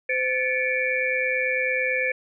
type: tone cluster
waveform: sine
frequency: 514 / 1741 / 2241 / 2370 Hz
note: C5 / A6 / C#7 / D7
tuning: -31 / -19 / +18 / +15 cents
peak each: -27 dBFS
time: 0.09-2.12 s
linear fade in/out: 5 ms
effects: none